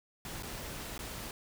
pink noise with dropouts, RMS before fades -42 dBFS, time 0.25-1.31 s, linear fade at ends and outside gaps 1 ms, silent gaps 0.425-0.432 / 0.979-0.991 s, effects none

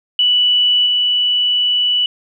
sine tone with level steps, 2960 Hz, F#7, in tune, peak -10 / -12 dBFS, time 0.19-2.06 s, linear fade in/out 2 ms, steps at 0.86 s, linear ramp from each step 5 ms, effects none

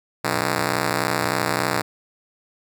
5% pulse ring-modulated tone, 155.56 Hz, D#3, in tune, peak -6 dBFS, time 0.24-1.82 s, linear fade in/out 10 ms, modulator 31.7 Hz, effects none

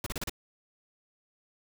pink noise bursts, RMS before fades -34 dBFS, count 5, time 0.04-0.296 s, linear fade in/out 2 ms, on 24 ms, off 34 ms, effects none

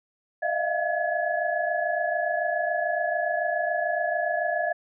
sine tone cluster, 615 / 679 / 706 / 1699 Hz, D#5 / F5 / F5 / G#6, -20 / -49 / +19 / +39 cents, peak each -29 dBFS, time 0.42-4.73 s, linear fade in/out 10 ms, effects none

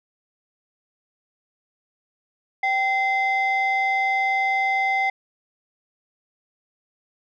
sine tone pair together, 775.3 / 2068 Hz, G5 / C7, -19 / -21 cents, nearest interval octave + perfect fourth, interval 1698 cents, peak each -20 dBFS, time 2.63-5.1 s, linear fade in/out 5 ms, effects tanh soft clip ceiling -15 dBFS

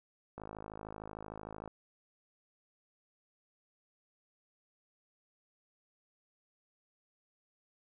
click train, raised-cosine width 1 ms, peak -30 dBFS, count 70, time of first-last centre 0.38-1.677 s, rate 53.2 Hz, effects none

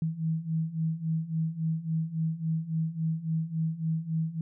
sine beating tone pair, 159 / 162.6 Hz, D#3 / E3, +38 / -23 cents, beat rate 3.6 Hz, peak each -32 / -29 dBFS, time 0.02-4.41 s, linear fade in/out 2 ms, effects none

